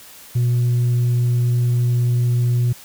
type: tone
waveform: sine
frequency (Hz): 121.6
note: B2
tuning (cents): -26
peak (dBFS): -12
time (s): 0.35-2.73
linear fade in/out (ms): 10
effects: tanh soft clip ceiling -13 dBFS + white hiss -42 dBFS RMS until 2.84 s